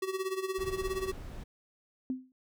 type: tone with tremolo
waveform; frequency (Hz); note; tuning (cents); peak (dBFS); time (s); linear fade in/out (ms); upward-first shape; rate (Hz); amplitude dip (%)
square; 379.8; F#4; +45; -30; 0.02-1.12; 5; sine; 17; 75
type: noise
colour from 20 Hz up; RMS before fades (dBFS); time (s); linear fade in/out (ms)
brown; -42; 0.58-1.44; 10
type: tone with exponential decay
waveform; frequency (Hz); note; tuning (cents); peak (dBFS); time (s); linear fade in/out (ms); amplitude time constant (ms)
sine; 257.7; C4; -26; -27; 2.1-2.32; 1; 46
effects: none